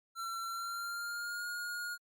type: tone with pitch glide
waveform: square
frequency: 1355 to 1431.4 Hz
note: E6 to F6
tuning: +47 to +42 cents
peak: -38 dBFS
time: 0.15-1.98 s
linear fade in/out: 50 ms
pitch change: +95 cents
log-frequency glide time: 0.44-1.45 s
effects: Opus 48 kbps